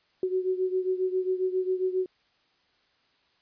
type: beating tone pair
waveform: sine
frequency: 370 / 377.4 Hz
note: F#4 / F#4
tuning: 0 / +34 cents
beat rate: 7.4 Hz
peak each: -26 / -30 dBFS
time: 0.23-2.06 s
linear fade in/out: 2 ms
effects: white hiss -67 dBFS RMS until 3.41 s + resampled to 11025 Hz